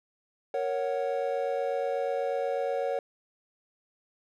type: chord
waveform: triangle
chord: F# major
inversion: first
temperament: equal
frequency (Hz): 466.2 / 554.4 / 740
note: A#4 / C#5 / F#5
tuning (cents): 0 / 0 / 0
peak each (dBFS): -30 / -28 / -32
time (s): 0.54-2.99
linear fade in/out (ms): 2
effects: none